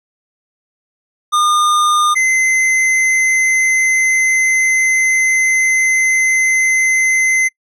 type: tone pair in turn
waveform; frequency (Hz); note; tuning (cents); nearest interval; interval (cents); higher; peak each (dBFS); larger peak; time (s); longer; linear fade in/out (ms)
square; 1214 / 2058; D#6 / C7; -43 / -29; major sixth; 914; second; -11; neither; 1.32-2.15 / 2.15-7.49; second; 20
effects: noise-tail reverb RT60 0.1 s tail -26 dB re dry + low-pass 10000 Hz 12 dB/octave